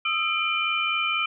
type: tone cluster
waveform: sine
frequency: 1249 / 1333 / 2382 / 3037 Hz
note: D#6 / E6 / D7 / F#7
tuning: +6 / +19 / +24 / +44 cents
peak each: -30 / -30 / -25 / -29 dBFS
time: 0.05-1.26 s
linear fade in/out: 5 ms
effects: none